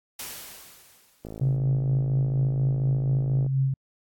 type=noise with exponential decay; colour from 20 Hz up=white; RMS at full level=-34 dBFS; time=0.19-1.57 s; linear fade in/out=5 ms; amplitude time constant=300 ms
type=click train; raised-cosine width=2 ms; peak=-24 dBFS; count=121; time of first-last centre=1.25-3.464 s; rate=54.2 Hz
type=tone with tremolo; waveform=sine; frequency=134.4 Hz; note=C3; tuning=47 cents sharp; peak=-19 dBFS; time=1.41-3.74 s; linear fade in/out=5 ms; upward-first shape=sine; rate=4.2 Hz; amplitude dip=40%
effects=AAC 64 kbps